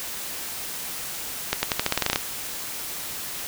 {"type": "accelerating click train", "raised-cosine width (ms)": 0.2, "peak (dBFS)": -3, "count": 12, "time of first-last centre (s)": [1.53, 2.159], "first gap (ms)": 100, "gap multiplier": 0.88, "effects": ["white hiss -33 dBFS RMS until 3.47 s"]}